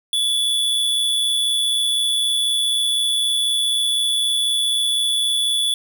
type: tone with amplitude modulation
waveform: square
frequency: 3439 Hz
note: A7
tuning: 40 cents flat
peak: -16 dBFS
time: 0.13-5.74 s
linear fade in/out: 2 ms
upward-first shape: sine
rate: 124 Hz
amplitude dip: 35%
effects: 8-bit